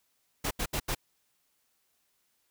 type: noise bursts at uneven times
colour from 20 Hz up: pink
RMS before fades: -31 dBFS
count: 4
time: 0.44-0.51 / 0.59-0.66 / 0.73-0.8 / 0.88-0.95 s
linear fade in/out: 10 ms
effects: white hiss -74 dBFS RMS until 2.5 s